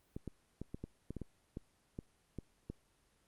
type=clicks; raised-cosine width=3 ms; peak=-29 dBFS; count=12; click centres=0.165 / 0.277 / 0.616 / 0.745 / 0.84 / 1.106 / 1.167 / 1.217 / 1.571 / 1.989 / 2.387 / 2.7 s; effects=pink hiss -73 dBFS RMS until 3.27 s + Opus 24 kbps